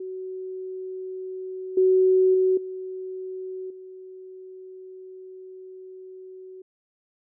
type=tone with level steps; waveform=sine; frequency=374 Hz; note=F#4; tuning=19 cents sharp; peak=-31 / -15 / -17 / -31 / -39 dBFS; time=0-6.62 s; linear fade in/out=5 ms; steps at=1.77 / 2.34 / 2.57 / 3.7 s; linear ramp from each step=5 ms; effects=none